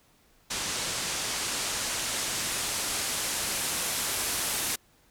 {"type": "noise with low-pass filter sweep", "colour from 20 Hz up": "white", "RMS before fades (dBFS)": -31, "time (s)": [0.5, 4.76], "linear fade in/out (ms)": 10, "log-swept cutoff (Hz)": [7200, 12000], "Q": 0.88, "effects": ["pink hiss -63 dBFS RMS until 5.1 s"]}